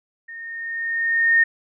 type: tone with level ramp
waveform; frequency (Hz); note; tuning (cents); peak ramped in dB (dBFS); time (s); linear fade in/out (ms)
sine; 1837; A#6; -26; -34 to -11; 0.28-1.44; 10
effects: none